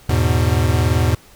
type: chord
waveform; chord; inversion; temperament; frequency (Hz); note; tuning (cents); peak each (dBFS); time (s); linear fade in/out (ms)
square; E major; none; equal with one note detuned; 82.41 / 105.34 / 123.47; E2 / G#2 / B2; 0 / +25 / 0; -18 / -19 / -20; 0.09-1.15; 5
effects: pink hiss -47 dBFS RMS until 1.35 s